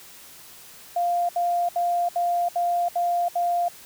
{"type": "tone bursts", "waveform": "sine", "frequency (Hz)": 698.5, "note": "F5", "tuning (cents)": 0, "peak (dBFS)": -20, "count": 7, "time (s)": [0.96, 3.684], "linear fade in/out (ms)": 5, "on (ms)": 330, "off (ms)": 69, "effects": ["white hiss -46 dBFS RMS until 3.85 s"]}